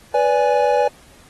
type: chord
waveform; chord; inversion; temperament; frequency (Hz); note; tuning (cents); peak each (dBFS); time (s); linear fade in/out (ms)
triangle; G# diminished; first; equal with one note detuned; 493.9 / 580.9 / 830.6; B4 / D5 / G#5; 0 / -19 / 0; -16; 0.14-0.88; 5
effects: pink hiss -49 dBFS RMS until 1.29 s + AAC 32 kbps

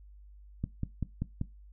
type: click train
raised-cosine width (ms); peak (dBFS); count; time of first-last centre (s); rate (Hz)
5; -19; 5; 0.64-1.414; 5.17
effects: noise-tail reverb RT60 0.2 s tail -18 dB re dry + added 50 Hz sine -50 dBFS peak until 1.72 s

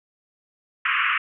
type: band-pass noise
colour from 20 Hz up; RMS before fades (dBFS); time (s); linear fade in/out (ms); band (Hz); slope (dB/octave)
pink; -22; 0.85-1.18; 5; 1100 to 2900; 96
effects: none

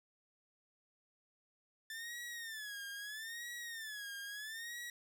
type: tone with vibrato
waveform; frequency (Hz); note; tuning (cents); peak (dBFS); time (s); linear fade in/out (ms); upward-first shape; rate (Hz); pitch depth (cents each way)
sawtooth; 1760; A6; 0; -40; 1.9-4.9; 2; sine; 0.77; 150
effects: 13-bit

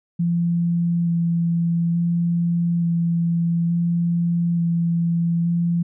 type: tone with vibrato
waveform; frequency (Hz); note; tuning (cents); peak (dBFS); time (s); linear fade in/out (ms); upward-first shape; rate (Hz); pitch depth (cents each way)
sine; 170; F3; -46; -17; 0.19-5.83; 10; square; 0.57; 10
effects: none

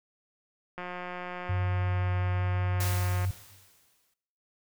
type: click train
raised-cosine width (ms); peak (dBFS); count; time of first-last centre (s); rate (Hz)
0.5; -23; 443; 0.78-3.249; 179
type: tone with vibrato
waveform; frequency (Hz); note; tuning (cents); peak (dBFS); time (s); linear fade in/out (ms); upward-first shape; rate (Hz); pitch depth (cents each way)
sine; 94.9; F#2; +44; -26; 1.49-3.31; 5; triangle; 1.1; 9
type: noise with exponential decay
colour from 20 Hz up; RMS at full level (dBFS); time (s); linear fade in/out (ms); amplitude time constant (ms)
white; -34; 2.8-4.14; 5; 290
effects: noise-tail reverb RT60 0.8 s tail -17 dB re dry

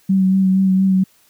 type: tone with vibrato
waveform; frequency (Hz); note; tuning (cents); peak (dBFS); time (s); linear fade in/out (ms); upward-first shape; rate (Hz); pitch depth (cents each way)
sine; 190; F#3; +46; -11; 0.09-1.04; 10; sine; 4.3; 22
effects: white hiss -55 dBFS RMS until 1.29 s

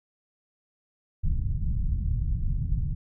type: low-pass noise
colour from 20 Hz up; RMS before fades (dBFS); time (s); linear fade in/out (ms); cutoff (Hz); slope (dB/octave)
pink; -26; 1.23-2.95; 20; 140; 24
effects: none

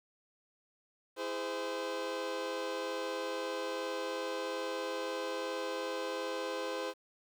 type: chord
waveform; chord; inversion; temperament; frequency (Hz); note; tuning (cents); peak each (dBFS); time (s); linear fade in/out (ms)
sawtooth; E augmented; none; just; 329.6 / 412 / 515; E4 / G#4 / B#4; 0 / -14 / -28; -39 / -37 / -33; 1.16-6.94; 50
effects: low-pass 6000 Hz 12 dB/octave + 10-bit

